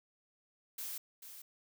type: noise with echo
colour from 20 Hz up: blue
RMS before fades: -42 dBFS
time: 0.78-0.98 s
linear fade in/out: 5 ms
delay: 440 ms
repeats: 1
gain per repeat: -9 dB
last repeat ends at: 1.42 s
effects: none